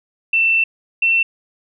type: tone pair in turn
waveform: sine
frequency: 2678 / 2695 Hz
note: E7 / E7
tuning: +27 / +38 cents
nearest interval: unison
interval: 11 cents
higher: second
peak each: -12 dBFS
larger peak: neither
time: 0.33-0.64 / 1.02-1.23 s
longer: first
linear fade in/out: 5 ms
effects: none